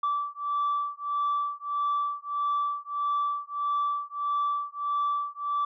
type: beating tone pair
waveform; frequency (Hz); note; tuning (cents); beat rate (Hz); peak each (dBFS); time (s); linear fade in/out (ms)
sine; 1160 / 1161.6; D6 / D6; -22 / -19; 1.6; -28; 0.03-5.65; 5
effects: tanh soft clip ceiling -21 dBFS